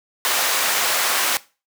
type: high-pass noise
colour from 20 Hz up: pink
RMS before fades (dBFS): -20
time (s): 0.25-1.37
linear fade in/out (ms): 0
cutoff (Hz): 820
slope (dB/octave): 12
effects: noise-tail reverb RT60 0.3 s tail -19 dB re dry